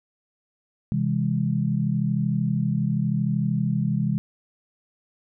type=chord; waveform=sine; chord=C augmented; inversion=none; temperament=just; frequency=130.81 / 163.52 / 204.4 Hz; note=C3 / E3 / G#3; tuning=0 / -14 / -27 cents; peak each=-25 dBFS; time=0.92-4.18 s; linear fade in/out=0 ms; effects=none